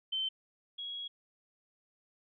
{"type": "tone pair in turn", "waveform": "sine", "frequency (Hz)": [3089, 3319], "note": ["G7", "G#7"], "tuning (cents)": [-26, -2], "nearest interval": "minor second", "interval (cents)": 124, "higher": "second", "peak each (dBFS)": [-31, -38], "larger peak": "first", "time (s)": [[0.12, 0.29], [0.78, 1.08]], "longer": "second", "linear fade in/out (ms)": 10, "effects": []}